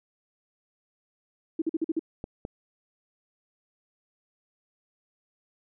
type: tone bursts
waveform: sine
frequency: 323 Hz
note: E4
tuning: 35 cents flat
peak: -23 dBFS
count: 6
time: 1.59-1.994 s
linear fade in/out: 5 ms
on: 29 ms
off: 46 ms
type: clicks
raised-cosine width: 2 ms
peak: -21 dBFS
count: 2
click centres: 2.241 / 2.451 s
effects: none